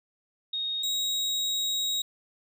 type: tone pair in turn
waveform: sine / 35% pulse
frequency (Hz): 3729 / 3799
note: A#7 / A#7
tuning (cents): 0 / +32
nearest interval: unison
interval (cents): 32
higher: second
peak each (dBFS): -28 / -24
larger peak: second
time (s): 0.53-0.83 / 0.83-2.02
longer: second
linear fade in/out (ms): 5
effects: none